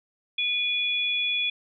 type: tone pair together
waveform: sine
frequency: 2444 / 3404 Hz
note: D#7 / G#7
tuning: -32 / +42 cents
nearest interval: tritone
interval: 574 cents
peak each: -26 dBFS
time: 0.38-1.5 s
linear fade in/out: 5 ms
effects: none